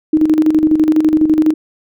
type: tone with tremolo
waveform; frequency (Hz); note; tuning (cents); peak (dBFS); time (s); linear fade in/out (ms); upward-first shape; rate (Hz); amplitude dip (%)
sine; 311.1; D#4; 0; -6; 0.13-1.54; 5; square; 12; 60
effects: none